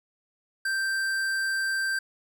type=tone with tanh clipping; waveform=sine; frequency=1568 Hz; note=G6; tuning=in tune; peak=-27 dBFS; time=0.65-1.99 s; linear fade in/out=5 ms; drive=16 dB; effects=none